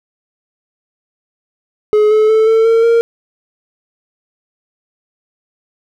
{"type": "tone with pitch steps", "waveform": "triangle", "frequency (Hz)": [423.7, 431.4, 439.1, 447.1, 455.2, 463.4], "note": ["G#4", "A4", "A4", "A4", "A#4", "A#4"], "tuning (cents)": [35, -34, -4, 28, -41, -10], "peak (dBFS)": -5, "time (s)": [1.93, 3.01], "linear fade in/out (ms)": 0, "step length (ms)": 180, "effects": []}